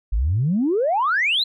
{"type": "exponential sweep", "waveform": "sine", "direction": "up", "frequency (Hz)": [46.83, 4186], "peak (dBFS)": -16, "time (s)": [0.12, 1.44], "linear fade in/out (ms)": 10, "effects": ["tanh soft clip ceiling -12 dBFS"]}